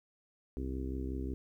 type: harmonic tone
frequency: 65.5 Hz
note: C2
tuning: 2 cents sharp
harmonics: 1 / 2 / 3 / 4 / 5 / 6 / 7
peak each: -37 / -46 / -49 / -41 / -45 / -45 / -54 dBFS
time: 0.57-1.34 s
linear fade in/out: 0 ms
effects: 12-bit